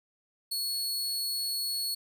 sawtooth tone, 4371 Hz, C#8, 25 cents flat, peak -27 dBFS, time 0.51-1.95 s, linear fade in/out 10 ms, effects none

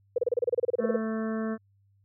sine tone bursts, 485.5 Hz, B4, 30 cents flat, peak -21 dBFS, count 16, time 0.16-0.963 s, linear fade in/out 5 ms, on 23 ms, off 29 ms
harmonic tone, 221 Hz, A3, 8 cents sharp, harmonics 1 / 2 / 3 / 5 / 6 / 7 / 8, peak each -29 / -35 / -39 / -43 / -45 / -46 / -47 dBFS, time 0.78-1.58 s, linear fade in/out 50 ms
effects added 99 Hz sine -62 dBFS peak until 2.04 s

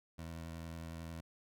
20% pulse tone with vibrato, 82.41 Hz, E2, in tune, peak -39 dBFS, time 0.18-1.21 s, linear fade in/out 10 ms, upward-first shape square, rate 11 Hz, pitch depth 16 cents each way, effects none

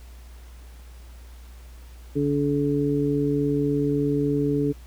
harmonic tone, 143.5 Hz, D3, 40 cents flat, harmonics 1 / 2 / 3, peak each -26 / -23 / -25 dBFS, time 2.15-4.73 s, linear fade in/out 20 ms, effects added 60 Hz sine -41 dBFS peak until 4.86 s + pink hiss -54 dBFS RMS until 4.86 s

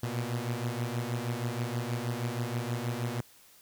sawtooth beating tone pair, 116.8 / 123.1 Hz, A#2 / B2, +4 / -5 cents, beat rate 6.3 Hz, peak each -30 dBFS, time 0.03-3.21 s, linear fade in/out 5 ms, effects white hiss -58 dBFS RMS until 3.61 s

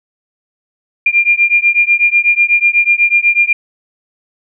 sine beating tone pair, 2396 / 2404.1 Hz, D7 / D7, +34 / +40 cents, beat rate 8.1 Hz, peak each -11 dBFS, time 1.06-3.53 s, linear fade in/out 5 ms, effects none

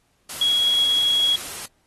sine tone in noise, 3322 Hz, G#7, in tune, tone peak -16 dBFS, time 0.41-1.36 s, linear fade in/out 5 ms, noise white, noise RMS -33 dBFS, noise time 0.29-1.66 s, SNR +14 dB, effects pink hiss -66 dBFS RMS until 1.86 s + AAC 32 kbps

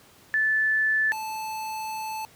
sine / square tone pair in turn, 1747 / 873.5 Hz, A6 / A5, -13 / -13 cents, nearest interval octave, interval 1200 cents, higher first, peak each -20 / -31 dBFS, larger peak first, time 0.34-1.12 / 1.12-2.25 s, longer second, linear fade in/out 0 ms, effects pink hiss -54 dBFS RMS until 2.35 s + high-pass 80 Hz 12 dB/octave

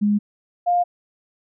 sine tone pair in turn, 206.9 / 705.4 Hz, G#3 / F5, -6 / +17 cents, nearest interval octave + major sixth, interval 2123 cents, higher second, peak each -15 dBFS, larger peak neither, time 0.01-0.19 / 0.66-0.84 s, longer neither, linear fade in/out 20 ms, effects none

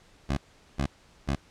15% pulse tone bursts, 69.3 Hz, C#2, in tune, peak -19 dBFS, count 3, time 0.29-1.356 s, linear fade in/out 10 ms, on 82 ms, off 410 ms, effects pink hiss -58 dBFS RMS until 1.5 s + low-pass 7000 Hz 12 dB/octave

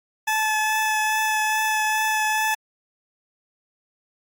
20% pulse tone with vibrato, 865 Hz, A5, 30 cents flat, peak -15 dBFS, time 0.27-2.55 s, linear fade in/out 10 ms, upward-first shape triangle, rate 2.4 Hz, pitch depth 13 cents each way, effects AAC 64 kbps

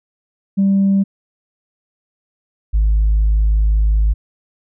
sine tone pair in turn, 196 / 52.68 Hz, G3 / G#1, 0 / +25 cents, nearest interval octave + major seventh, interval 2275 cents, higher first, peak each -9 dBFS, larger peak neither, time 0.57-1.04 / 2.73-4.14 s, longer second, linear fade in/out 20 ms, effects tanh soft clip ceiling -8 dBFS

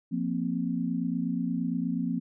sine chord, F suspended fourth, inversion none, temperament equal, 174.61 / 233.1 / 261.6 Hz, F3 / Bb3 / C4, 0 / 0 / 0 cents, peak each -31 dBFS, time 0.11-2.2 s, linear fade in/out 20 ms, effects none

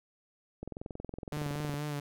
click train, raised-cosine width 2 ms, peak -26 dBFS, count 25, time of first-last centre 0.63-1.741 s, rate 21.6 Hz
sawtooth tone with vibrato, 146.83 Hz, D3, in tune, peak -30 dBFS, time 1.32-2 s, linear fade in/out 5 ms, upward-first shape sine, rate 4.2 Hz, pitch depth 37 cents each way
effects none

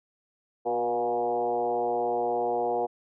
sine tone with frequency modulation, 597 Hz, D5, 28 cents sharp, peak -24 dBFS, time 0.65-2.87 s, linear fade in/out 20 ms, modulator 117 Hz, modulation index 2, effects none

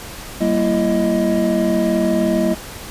triangle tone cluster, 192.5 / 232.2 / 334.8 / 627 Hz, G3 / A#3 / E4 / D#5, -31 / -7 / +27 / +13 cents, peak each -18 dBFS, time 0.4-2.55 s, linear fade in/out 20 ms, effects pink hiss -33 dBFS RMS until 2.9 s + resampled to 32000 Hz

